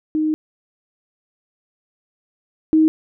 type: tone pair in turn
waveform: sine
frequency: 310 / 314.9 Hz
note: D#4 / D#4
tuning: -6 / +21 cents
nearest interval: unison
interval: 27 cents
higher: second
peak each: -16 / -10 dBFS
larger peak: second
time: 0.15-0.34 / 2.73-2.88 s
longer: first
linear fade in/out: 0 ms
effects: none